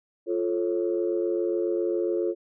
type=chord; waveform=sine; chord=F augmented; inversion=none; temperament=just; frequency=349.2 / 436.5 / 545.7 Hz; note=F4 / A4 / C#5; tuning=0 / -14 / -27 cents; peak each=-25 / -28 / -31 dBFS; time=0.26-2.35 s; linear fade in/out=50 ms; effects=tanh soft clip ceiling -14 dBFS